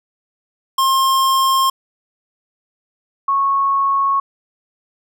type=tone pair in turn; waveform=square / sine; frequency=1065 / 1101.3 Hz; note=C6 / C#6; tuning=+30 / -12 cents; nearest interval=minor second; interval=58 cents; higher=second; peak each=-13 dBFS; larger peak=neither; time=0.78-1.7 / 3.28-4.2 s; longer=neither; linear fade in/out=5 ms; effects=none